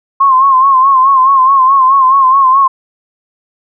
sine tone with vibrato, 1067 Hz, C6, 34 cents sharp, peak -4 dBFS, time 0.2-2.68 s, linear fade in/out 10 ms, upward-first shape sine, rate 4.7 Hz, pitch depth 70 cents each way, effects none

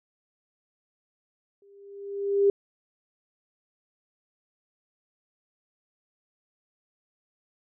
sine tone with exponential growth, 399.9 Hz, G4, 35 cents sharp, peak -15 dBFS, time 1.62-2.5 s, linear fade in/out 2 ms, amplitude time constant 190 ms, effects none

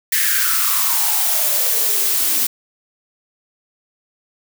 blue noise with high-pass filter sweep, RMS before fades -17 dBFS, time 0.12-2.47 s, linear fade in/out 5 ms, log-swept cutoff 1900 to 260 Hz, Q 6.9, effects none

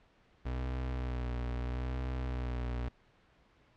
35% pulse tone with vibrato, 62.2 Hz, B1, 13 cents sharp, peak -32 dBFS, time 0.45-2.89 s, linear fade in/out 10 ms, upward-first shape sine, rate 0.77 Hz, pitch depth 41 cents each way, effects pink hiss -66 dBFS RMS until 3.76 s + low-pass 3000 Hz 12 dB/octave

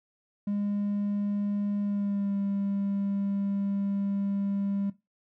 triangle tone with pitch glide, 203.9 to 199.01 Hz, G#3 to G3, -32 to +26 cents, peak -24 dBFS, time 0.47-4.9 s, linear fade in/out 5 ms, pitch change -42 cents, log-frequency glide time 1.81-2.36 s, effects noise-tail reverb RT60 0.2 s tail -17 dB re dry + tanh soft clip ceiling -20 dBFS

